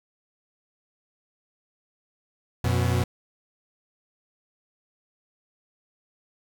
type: tone pair together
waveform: 40% pulse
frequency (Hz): 90.42 / 122.4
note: F#2 / B2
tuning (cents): -39 / -15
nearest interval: perfect fourth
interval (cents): 524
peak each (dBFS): -23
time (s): 2.64-3.04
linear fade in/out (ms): 5
effects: 9-bit